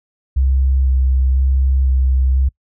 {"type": "tone with vibrato", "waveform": "sine", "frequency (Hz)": 65.7, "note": "C2", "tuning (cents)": 8, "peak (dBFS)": -11, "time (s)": [0.36, 2.49], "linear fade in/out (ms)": 10, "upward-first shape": "square", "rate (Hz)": 1, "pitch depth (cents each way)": 14, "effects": ["noise-tail reverb RT60 0.1 s tail -25 dB re dry"]}